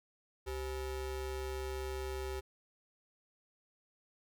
square ring-modulated tone, 227.4 Hz, A#3, 43 cents flat, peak -35 dBFS, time 0.46-2.41 s, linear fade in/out 20 ms, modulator 160 Hz, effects none

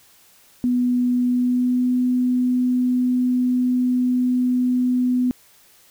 sine tone with pitch glide, 246.9 to 250.1 Hz, B3 to B3, 0 to +22 cents, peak -16 dBFS, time 0.64-5.31 s, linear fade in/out 0 ms, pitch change +22 cents, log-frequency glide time 1.25-1.92 s, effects white hiss -53 dBFS RMS until 5.9 s

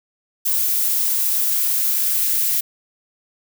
violet noise with high-pass filter sweep, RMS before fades -19 dBFS, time 0.45-2.61 s, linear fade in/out 10 ms, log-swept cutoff 490 to 1900 Hz, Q 1.5, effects none

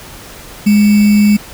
sine tone with sample-and-hold, 207.7 Hz, G#3, in tune, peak -5 dBFS, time 0.66-1.37 s, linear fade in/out 10 ms, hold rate 2450 Hz, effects pink hiss -33 dBFS RMS until 1.53 s

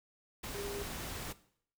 sine tone in noise, 403.2 Hz, G4, 49 cents sharp, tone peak -40 dBFS, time 0.54-0.83 s, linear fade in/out 10 ms, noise pink, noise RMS -42 dBFS, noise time 0.43-1.33 s, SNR -1 dB, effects noise-tail reverb RT60 0.6 s tail -17 dB re dry

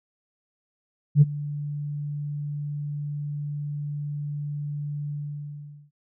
sine tone with ADSR envelope, 146.3 Hz, D3, 6 cents flat, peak -8 dBFS, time 1.15-5.91 s, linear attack 65 ms, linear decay 28 ms, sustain -20 dB, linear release 800 ms, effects tanh soft clip ceiling -6 dBFS

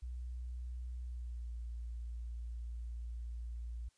sine tone with pitch glide, 61.1 to 58.37 Hz, B1 to A#1, -18 to +3 cents, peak -40 dBFS, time 0.02-3.89 s, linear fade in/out 10 ms, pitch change -79 cents, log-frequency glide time 1.04-1.53 s, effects white hiss -75 dBFS RMS until 3.97 s + resampled to 22050 Hz

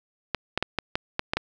clicks, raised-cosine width 0.3 ms, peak -8 dBFS, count 8, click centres 0.347 / 0.576 / 0.626 / 0.787 / 0.955 / 1.194 / 1.335 / 1.37 s, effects none

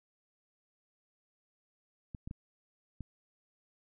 clicks, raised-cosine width 5 ms, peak -29 dBFS, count 4, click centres 2.148 / 2.275 / 2.311 / 3.007 s, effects none

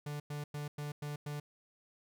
45% pulse tone bursts, 147 Hz, D3, 2 cents sharp, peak -38 dBFS, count 6, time 0.06-1.4 s, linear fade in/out 5 ms, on 140 ms, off 100 ms, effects none

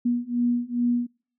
sine beating tone pair, 240 / 242.4 Hz, B3 / B3, -49 / -32 cents, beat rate 2.4 Hz, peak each -25 / -24 dBFS, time 0.05-1.07 s, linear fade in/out 10 ms, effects noise-tail reverb RT60 0.5 s tail -26 dB re dry

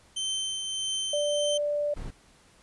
sawtooth tone with tremolo, 3100 Hz, G7, 20 cents flat, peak -24 dBFS, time 0.16-1.58 s, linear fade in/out 10 ms, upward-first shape triangle, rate 1.6 Hz, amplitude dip 40%
sine tone, 587.3 Hz, D5, in tune, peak -25 dBFS, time 1.13-1.94 s, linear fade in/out 5 ms
brown noise, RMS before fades -36 dBFS, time 1.96-2.11 s, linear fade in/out 10 ms
effects pink hiss -59 dBFS RMS until 2.62 s + resampled to 24000 Hz

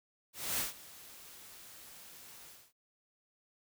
white noise with ADSR envelope, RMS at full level -33 dBFS, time 0.33-2.73 s, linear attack 250 ms, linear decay 150 ms, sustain -20 dB, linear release 250 ms, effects none

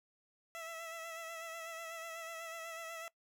15% pulse tone with vibrato, 659.3 Hz, E5, in tune, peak -37 dBFS, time 0.55-3.08 s, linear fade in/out 0 ms, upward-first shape sine, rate 8.1 Hz, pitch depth 32 cents each way, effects noise-tail reverb RT60 0.1 s tail -21 dB re dry

